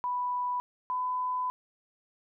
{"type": "tone pair in turn", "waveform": "sine", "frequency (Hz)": [987.8, 1003.9], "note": ["B5", "B5"], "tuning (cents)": [0, 28], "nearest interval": "unison", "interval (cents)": 28, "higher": "second", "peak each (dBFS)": -28, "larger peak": "neither", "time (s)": [[0.04, 0.6], [0.9, 1.5]], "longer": "second", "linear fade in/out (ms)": 0, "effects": []}